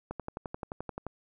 click train, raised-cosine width 1 ms, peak -22 dBFS, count 12, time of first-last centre 0.11-1.067 s, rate 11.5 Hz, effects none

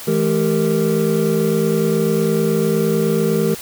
triangle tone cluster, 162.9 / 213.7 / 392.5 / 461.5 Hz, E3 / G#3 / G4 / A#4, -20 / +50 / +2 / -17 cents, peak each -18 dBFS, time 0.07-3.55 s, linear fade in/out 10 ms, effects white hiss -33 dBFS RMS until 3.61 s

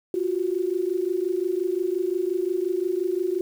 sine tone pair together, 350.1 / 375.8 Hz, F4 / F#4, +4 / +27 cents, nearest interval minor second, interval 123 cents, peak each -25 dBFS, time 0.14-3.41 s, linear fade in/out 2 ms, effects 8-bit

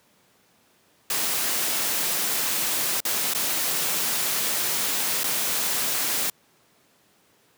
white noise with dropouts, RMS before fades -25 dBFS, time 1.1-6.3 s, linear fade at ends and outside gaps 2 ms, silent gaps 3.004-3.051 / 3.336-3.348 / 5.234-5.241 s, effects pink hiss -61 dBFS RMS until 7.57 s + high-pass 150 Hz 12 dB/octave

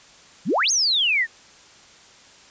sine exponential two-way sweep, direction up then down, 138.59 to 6645 to 1754 Hz, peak -17 dBFS, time 0.45-1.27 s, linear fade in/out 50 ms, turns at 0.71 s, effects white hiss -49 dBFS RMS until 2.5 s + resampled to 16000 Hz

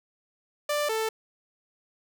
sawtooth tone pair in turn, 590 / 442 Hz, D5 / A4, +8 / +8 cents, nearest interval perfect fourth, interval 500 cents, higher first, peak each -21 / -22 dBFS, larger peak first, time 0.69-0.89 / 0.89-1.09 s, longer neither, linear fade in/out 5 ms, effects none

